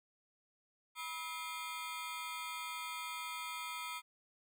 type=ring-modulated tone; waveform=20% pulse; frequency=1132 Hz; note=C#6; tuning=36 cents sharp; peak=-33 dBFS; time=0.95-4.02 s; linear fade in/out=50 ms; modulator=157 Hz; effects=none